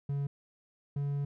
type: tone pair in turn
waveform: triangle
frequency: 141 / 142.06 Hz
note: C#3 / C#3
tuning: +30 / +43 cents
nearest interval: unison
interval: 13 cents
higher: second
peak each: -28 dBFS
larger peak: neither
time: 0.09-0.27 / 0.96-1.25 s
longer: second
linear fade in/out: 5 ms
effects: none